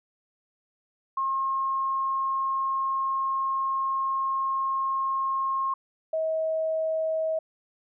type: tone pair in turn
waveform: sine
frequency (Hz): 1074 / 638.6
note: C6 / D#5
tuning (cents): +45 / +45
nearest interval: major sixth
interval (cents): 900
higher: first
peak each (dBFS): -24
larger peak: neither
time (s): 1.17-5.74 / 6.13-7.39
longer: first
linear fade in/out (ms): 5
effects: none